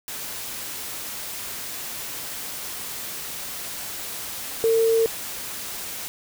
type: tone in noise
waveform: sine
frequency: 452.6 Hz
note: A4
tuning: 49 cents sharp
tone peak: -16 dBFS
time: 4.64-5.06 s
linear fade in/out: 0 ms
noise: white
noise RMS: -33 dBFS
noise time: 0.08-6.08 s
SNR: +14 dB
effects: none